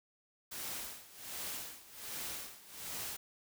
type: noise with tremolo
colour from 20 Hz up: white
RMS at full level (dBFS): -41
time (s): 0.51-3.17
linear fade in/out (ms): 10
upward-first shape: sine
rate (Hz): 1.3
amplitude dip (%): 85
effects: none